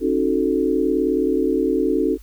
sine chord, D# half-diminished seventh, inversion third, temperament equal with one note detuned, 271.8 / 311.1 / 370 / 440 Hz, C#4 / D#4 / F#4 / A4, -34 / 0 / 0 / 0 cents, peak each -22 dBFS, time 0-2.18 s, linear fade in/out 50 ms, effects added 50 Hz sine -39 dBFS peak until 2.22 s + white hiss -55 dBFS RMS until 2.22 s

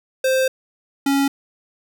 square tone pair in turn, 523.3 / 277.2 Hz, C5 / C#4, 0 / 0 cents, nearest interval major seventh, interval 1100 cents, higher first, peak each -16 dBFS, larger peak neither, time 0.24-0.48 / 1.06-1.28 s, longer first, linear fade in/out 5 ms, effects none

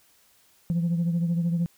sine beating tone pair, 169.2 / 182.2 Hz, E3 / F#3, +45 / -26 cents, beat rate 13 Hz, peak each -21 / -30 dBFS, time 0.7-1.66 s, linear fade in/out 0 ms, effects tanh soft clip ceiling -19 dBFS + white hiss -61 dBFS RMS until 1.77 s

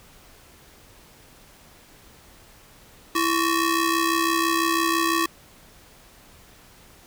sawtooth ring-modulated tone, 730 Hz, F#5, 24 cents flat, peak -13 dBFS, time 3.15-5.26 s, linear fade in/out 5 ms, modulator 398 Hz, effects pink hiss -51 dBFS RMS until 7.06 s

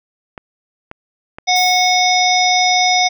clicks, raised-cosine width 0.5 ms, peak -15 dBFS, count 3, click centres 0.378 / 0.914 / 1.385 s
harmonic tone, 731 Hz, F#5, 21 cents flat, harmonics 1 / 3 / 5 / 7 / 8, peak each -14 / -17 / -19 / -18 / -23 dBFS, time 1.47-3.09 s, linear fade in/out 20 ms
violet noise with exponential decay, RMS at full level -27 dBFS, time 1.56-2.39 s, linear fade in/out 1 ms, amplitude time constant 180 ms
effects none

